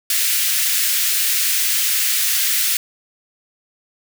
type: high-pass noise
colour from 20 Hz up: white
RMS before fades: -18 dBFS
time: 0.1-2.77 s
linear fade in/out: 2 ms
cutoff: 1700 Hz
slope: 24 dB/octave
effects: none